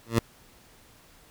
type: tone with exponential growth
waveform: 15% pulse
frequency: 115 Hz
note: A#2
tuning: 23 cents flat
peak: -11 dBFS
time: 0.05-0.19 s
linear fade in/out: 5 ms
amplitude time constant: 29 ms
effects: pink hiss -56 dBFS RMS until 1.3 s